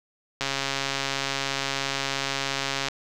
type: click train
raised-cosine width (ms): 0.2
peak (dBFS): -9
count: 340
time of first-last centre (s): 0.41-2.884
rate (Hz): 137
effects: none